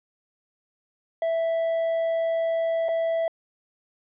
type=tone with dropouts; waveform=triangle; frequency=659.3 Hz; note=E5; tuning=in tune; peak=-20 dBFS; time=1.22-3.28 s; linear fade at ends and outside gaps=2 ms; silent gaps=2.885-2.889 s; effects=resampled to 8000 Hz